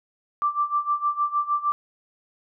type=tone with tremolo; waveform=sine; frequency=1174.7 Hz; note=D6; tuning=in tune; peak=-18 dBFS; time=0.42-1.72 s; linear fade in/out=0 ms; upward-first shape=sine; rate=6.5 Hz; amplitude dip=85%; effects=none